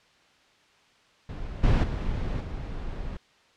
brown noise with level steps, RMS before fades -35 / -20 / -29 / -34 dBFS, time 1.29-3.17 s, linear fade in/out 2 ms, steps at 1.63 / 1.83 / 2.4 s, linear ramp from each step 10 ms, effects white hiss -60 dBFS RMS until 3.56 s + low-pass 4000 Hz 12 dB/octave

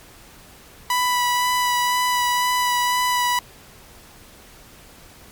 sawtooth tone with vibrato, 987 Hz, B5, 1 cent flat, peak -14 dBFS, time 0.9-3.39 s, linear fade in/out 2 ms, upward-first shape sine, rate 2 Hz, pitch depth 13 cents each way, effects pink hiss -46 dBFS RMS until 5.31 s + MP3 96 kbps

